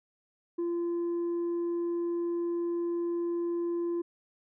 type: tone with tanh clipping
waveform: sine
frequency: 343.2 Hz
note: F4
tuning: 30 cents flat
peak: -29 dBFS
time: 0.58-4.02 s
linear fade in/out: 10 ms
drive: 2 dB
effects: none

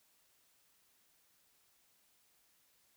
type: silence
effects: white hiss -72 dBFS RMS until 2.96 s

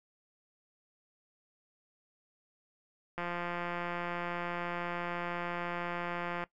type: click train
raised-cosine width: 0.5 ms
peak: -22 dBFS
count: 568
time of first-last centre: 3.18-6.439 s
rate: 174 Hz
effects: noise-tail reverb RT60 0.1 s tail -19 dB re dry

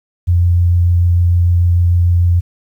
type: tone with vibrato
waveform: sine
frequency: 87.31 Hz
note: F2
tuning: in tune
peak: -8 dBFS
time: 0.27-2.41 s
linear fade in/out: 20 ms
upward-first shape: triangle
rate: 6.7 Hz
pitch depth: 12 cents each way
effects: 8-bit

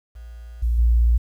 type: tone with level steps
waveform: sine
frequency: 58.27 Hz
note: A#1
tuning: in tune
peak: -35 / -17 / -13 dBFS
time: 0.15-1.18 s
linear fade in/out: 10 ms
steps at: 0.62 / 0.78 s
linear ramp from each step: 10 ms
effects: 9-bit

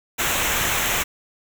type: noise with comb filter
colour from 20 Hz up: pink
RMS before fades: -22 dBFS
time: 0.18-1.04 s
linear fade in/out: 20 ms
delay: 0.21 ms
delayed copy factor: -0.65
effects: none

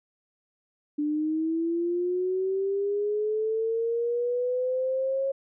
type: linear sweep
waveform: sine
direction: up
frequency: 293.7 to 546 Hz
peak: -24 dBFS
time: 0.98-5.32 s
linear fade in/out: 10 ms
effects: none

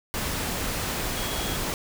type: tone in noise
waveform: sine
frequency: 3305 Hz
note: G#7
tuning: 9 cents flat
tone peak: -37 dBFS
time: 1.17-1.56 s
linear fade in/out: 0 ms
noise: pink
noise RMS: -29 dBFS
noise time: 0.14-1.74 s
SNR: -11 dB
effects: none

